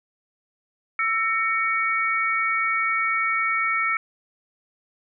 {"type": "tone cluster", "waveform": "sine", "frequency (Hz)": [1328, 1845, 2240], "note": ["E6", "A#6", "C#7"], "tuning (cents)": [12, -18, 18], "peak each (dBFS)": [-24, -29, -23], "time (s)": [0.99, 3.97], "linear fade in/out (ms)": 2, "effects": []}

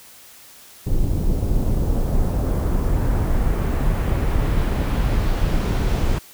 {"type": "noise with low-pass filter sweep", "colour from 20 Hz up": "brown", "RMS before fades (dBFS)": -19, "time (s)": [0.86, 6.19], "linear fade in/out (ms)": 10, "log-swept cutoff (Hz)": [420, 8200], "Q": 0.74, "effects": ["white hiss -45 dBFS RMS until 6.33 s"]}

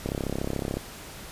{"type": "click train", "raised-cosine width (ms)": 2, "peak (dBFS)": -15, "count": 25, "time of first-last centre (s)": [0.06, 0.77], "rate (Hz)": 33.8, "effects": ["pink hiss -42 dBFS RMS until 1.31 s", "resampled to 32000 Hz"]}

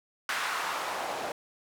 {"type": "noise with band-pass filter sweep", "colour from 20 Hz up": "white", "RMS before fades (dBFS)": -33, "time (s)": [0.29, 1.32], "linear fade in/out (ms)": 2, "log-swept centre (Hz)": [1500, 590], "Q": 1.6, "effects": []}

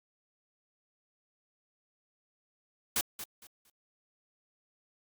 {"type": "noise with echo", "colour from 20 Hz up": "white", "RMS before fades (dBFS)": -29, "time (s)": [2.96, 3.01], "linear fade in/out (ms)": 2, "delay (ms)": 230, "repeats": 3, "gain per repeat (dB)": -12, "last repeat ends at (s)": 3.7, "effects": ["Opus 48 kbps"]}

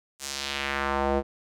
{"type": "tone with band-pass filter sweep", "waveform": "square", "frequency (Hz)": 69.3, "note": "C#2", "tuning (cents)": 0, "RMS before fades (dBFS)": -28, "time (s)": [0.19, 1.23], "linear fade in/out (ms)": 50, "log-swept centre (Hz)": [8100, 480], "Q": 1.4, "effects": []}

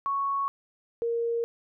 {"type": "tone pair in turn", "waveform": "sine", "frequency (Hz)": [1108.7, 466.2], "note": ["C#6", "A#4"], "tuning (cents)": [0, 0], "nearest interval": "octave + minor third", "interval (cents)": 1500, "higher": "first", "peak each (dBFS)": -25, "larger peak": "neither", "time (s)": [[0.06, 0.48], [1.02, 1.44]], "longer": "neither", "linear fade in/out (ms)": 0, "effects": []}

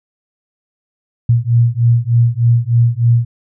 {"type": "beating tone pair", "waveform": "sine", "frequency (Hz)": [116.54, 119.84], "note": ["A#2", "A#2"], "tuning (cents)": [0, 48], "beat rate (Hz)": 3.3, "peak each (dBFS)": -12, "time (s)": [1.29, 3.25], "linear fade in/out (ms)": 5, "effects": []}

